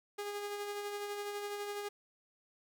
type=tone with tremolo; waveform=sawtooth; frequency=409.8 Hz; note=G#4; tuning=23 cents flat; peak=-33 dBFS; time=0.18-1.89 s; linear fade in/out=10 ms; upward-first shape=sine; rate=12 Hz; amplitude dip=35%; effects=none